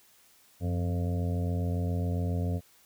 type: harmonic tone with a mistuned harmonic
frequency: 87.31 Hz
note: F2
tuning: in tune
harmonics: 1 / 2 / 3 / 5 / 6 / 7 / 8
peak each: -28 / -34 / -38 / -42 / -44 / -45 / -46 dBFS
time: 0.6-2.61 s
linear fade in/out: 50 ms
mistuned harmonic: 1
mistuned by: +87 cents
effects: white hiss -61 dBFS RMS until 2.85 s

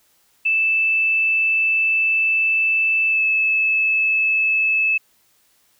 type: tone with pitch glide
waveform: sine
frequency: 2637 to 2608 Hz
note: E7 to E7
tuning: 0 to -19 cents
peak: -15 dBFS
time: 0.45-4.98 s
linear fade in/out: 10 ms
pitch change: -19 cents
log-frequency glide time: 3.08-3.23 s
effects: white hiss -60 dBFS RMS until 5.79 s

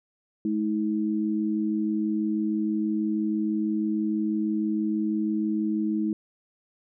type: tone pair together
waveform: sine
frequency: 213.2 / 319.4 Hz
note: G#3 / D#4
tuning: +46 / +45 cents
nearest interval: perfect fifth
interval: 699 cents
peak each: -26 dBFS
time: 0.45-6.13 s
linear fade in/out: 2 ms
effects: none

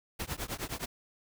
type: noise with tremolo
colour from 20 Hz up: pink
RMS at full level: -34 dBFS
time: 0.19-0.86 s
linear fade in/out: 10 ms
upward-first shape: triangle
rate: 9.6 Hz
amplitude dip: 100%
effects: none

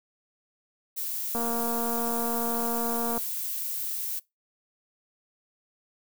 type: noise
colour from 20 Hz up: violet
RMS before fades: -32 dBFS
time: 0.96-4.2 s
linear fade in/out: 20 ms
type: click train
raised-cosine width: 1 ms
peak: -19 dBFS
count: 427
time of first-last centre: 1.35-3.178 s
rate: 233 Hz
effects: noise-tail reverb RT60 0.2 s tail -22 dB re dry

